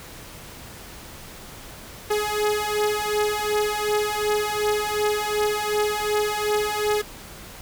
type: beating tone pair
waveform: sawtooth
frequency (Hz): 418.9 / 421.6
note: G#4 / G#4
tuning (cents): +15 / +26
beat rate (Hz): 2.7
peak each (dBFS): -21 / -20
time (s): 2.1-7.02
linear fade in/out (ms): 10
effects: pink hiss -41 dBFS RMS until 7.61 s